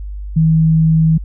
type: tone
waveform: sine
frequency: 160 Hz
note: D#3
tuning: 49 cents sharp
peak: -8 dBFS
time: 0.36-1.18 s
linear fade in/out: 10 ms
effects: added 50 Hz sine -23 dBFS peak until 1.24 s